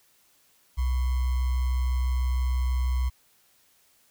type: tone with sample-and-hold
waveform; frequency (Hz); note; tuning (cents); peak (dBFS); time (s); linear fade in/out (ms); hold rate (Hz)
sine; 63.1; B1; +38; -22; 0.77-3.1; 20; 1050
effects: white hiss -63 dBFS RMS until 4.1 s